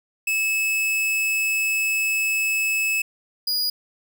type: tone pair in turn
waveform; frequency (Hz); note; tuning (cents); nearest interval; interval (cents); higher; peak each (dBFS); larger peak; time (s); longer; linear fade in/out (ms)
45% pulse; 2600 / 4898; E7 / D#8; -24 / -28; major seventh; 1096; second; -20; neither; 0.27-3.02 / 3.47-3.7; first; 5
effects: none